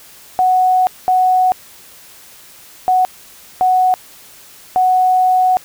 sine tone bursts at uneven times, 740 Hz, F#5, in tune, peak -9 dBFS, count 5, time 0.39-0.87 / 1.08-1.52 / 2.88-3.05 / 3.61-3.94 / 4.76-5.57 s, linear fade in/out 0 ms, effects white hiss -41 dBFS RMS until 5.64 s

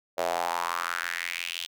square tone with high-pass filter sweep, 42.94 Hz, F1, 29 cents flat, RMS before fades -31 dBFS, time 0.17-1.67 s, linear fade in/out 20 ms, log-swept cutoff 580 to 3300 Hz, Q 3.8, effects none

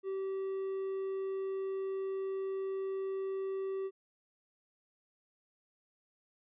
triangle tone, 385.7 Hz, G4, 28 cents flat, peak -32 dBFS, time 0.03-3.91 s, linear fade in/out 50 ms, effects resampled to 8000 Hz

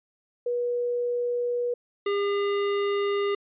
sine / square tone pair in turn, 484.4 / 403.8 Hz, B4 / G#4, -34 / -49 cents, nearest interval minor third, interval 315 cents, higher first, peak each -24 dBFS, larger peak neither, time 0.46-1.74 / 2.06-3.35 s, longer second, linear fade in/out 5 ms, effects resampled to 8000 Hz

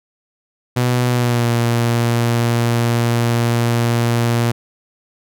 sawtooth tone with pitch glide, 123.3 to 117.94 Hz, B2 to A#2, -2 to +21 cents, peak -10 dBFS, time 0.76-4.52 s, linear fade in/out 10 ms, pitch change -77 cents, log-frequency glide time 1.08-1.49 s, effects none

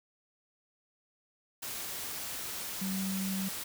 sine tone in noise, 191.5 Hz, G3, 40 cents flat, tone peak -32 dBFS, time 2.81-3.49 s, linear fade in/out 10 ms, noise white, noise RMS -39 dBFS, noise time 1.62-3.64 s, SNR +4 dB, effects none

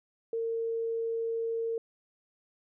sine tone, 456.6 Hz, A#4, 36 cents flat, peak -29 dBFS, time 0.33-1.78 s, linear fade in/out 2 ms, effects none

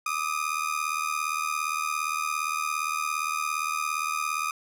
30% pulse ring-modulated tone, 1230 Hz, D#6, 20 cents flat, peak -21 dBFS, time 0.06-4.51 s, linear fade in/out 2 ms, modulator 38.7 Hz, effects resampled to 32000 Hz + 10-bit

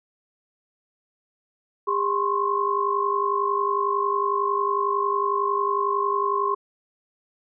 sine tone cluster, 403.6 / 1037 / 1088 Hz, G#4 / C6 / C#6, -49 / -16 / -33 cents, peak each -26 / -25 / -24 dBFS, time 1.87-6.55 s, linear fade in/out 10 ms, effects none

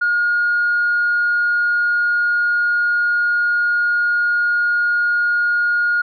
sine tone, 1430 Hz, F6, 41 cents sharp, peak -13 dBFS, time 0.01-6.02 s, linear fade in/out 10 ms, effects tanh soft clip ceiling -10 dBFS

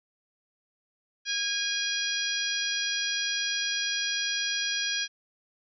harmonic tone, 819 Hz, G#5, 24 cents flat, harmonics 2 / 3 / 4 / 5 / 6 / 7, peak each -33 / -36 / -32 / -37 / -35 / -34 dBFS, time 1.25-5.08 s, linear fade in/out 50 ms, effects none

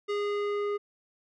square tone with low-pass filter sweep, 410.7 Hz, G#4, 19 cents flat, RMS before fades -30 dBFS, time 0.08-0.78 s, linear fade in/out 20 ms, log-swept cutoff 4000 to 1500 Hz, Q 0.79, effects none

